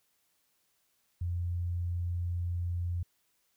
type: tone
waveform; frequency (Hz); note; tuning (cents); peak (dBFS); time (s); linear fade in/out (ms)
sine; 87.31; F2; 0; -30; 1.21-3.03; 5
effects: white hiss -74 dBFS RMS until 3.56 s